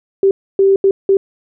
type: tone bursts at uneven times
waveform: sine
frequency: 390 Hz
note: G4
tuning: 9 cents flat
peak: -7 dBFS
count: 4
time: 0.23-0.31 / 0.59-0.76 / 0.84-0.91 / 1.09-1.17 s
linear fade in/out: 2 ms
effects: none